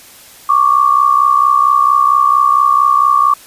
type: tone pair together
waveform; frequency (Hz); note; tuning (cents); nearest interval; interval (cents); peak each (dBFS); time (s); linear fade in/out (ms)
sine; 1110.3 / 1174.7; C#6 / D6; +2 / 0; minor second; 98; -10; 0.49-3.34; 5
effects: white hiss -39 dBFS RMS until 3.46 s + resampled to 32000 Hz